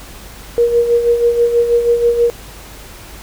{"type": "tone with tremolo", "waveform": "sine", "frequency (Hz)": 473.1, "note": "A#4", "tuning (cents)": 26, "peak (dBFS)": -7, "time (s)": [0.58, 2.3], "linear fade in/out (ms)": 0, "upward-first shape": "sine", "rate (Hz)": 6.2, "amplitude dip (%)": 60, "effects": ["added 50 Hz sine -36 dBFS peak until 3.22 s", "pink hiss -36 dBFS RMS until 3.22 s"]}